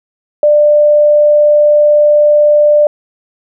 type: tone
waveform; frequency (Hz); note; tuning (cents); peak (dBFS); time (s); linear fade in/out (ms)
sine; 594; D5; +20; -4; 0.43-2.87; 2
effects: none